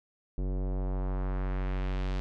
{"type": "tone with low-pass filter sweep", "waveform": "square", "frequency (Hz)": 46.87, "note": "F#1", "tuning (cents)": 23, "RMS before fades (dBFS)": -31, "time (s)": [0.38, 2.2], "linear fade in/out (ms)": 0, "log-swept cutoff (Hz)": [400, 4400], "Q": 1.1, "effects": []}